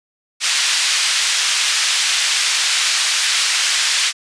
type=band-pass noise; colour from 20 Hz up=white; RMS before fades=-17 dBFS; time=0.4-4.13 s; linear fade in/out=50 ms; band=1800 to 5500 Hz; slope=12 dB/octave; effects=resampled to 22050 Hz